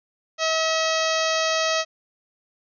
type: harmonic tone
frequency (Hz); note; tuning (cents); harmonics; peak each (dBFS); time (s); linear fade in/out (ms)
642; E5; -46; 1 / 2 / 3 / 4 / 5 / 6 / 7 / 8 / 9 / 10; -24 / -27 / -29 / -30 / -31 / -32 / -32 / -33 / -34 / -34; 0.38-1.85; 50
effects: none